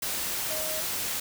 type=tone in noise; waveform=sine; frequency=626 Hz; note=D#5; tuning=10 cents sharp; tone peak=-35 dBFS; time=0.5-0.81 s; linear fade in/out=5 ms; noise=white; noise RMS=-31 dBFS; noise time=0.02-1.2 s; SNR=-7 dB; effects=none